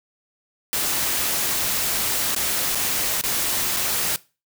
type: noise with dropouts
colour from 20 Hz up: white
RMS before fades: -23 dBFS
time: 0.73-4.16 s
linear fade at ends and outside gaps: 0 ms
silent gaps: 2.348-2.363 / 2.749-2.754 / 3.212-3.238 / 3.764-3.768 s
effects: noise-tail reverb RT60 0.3 s tail -20 dB re dry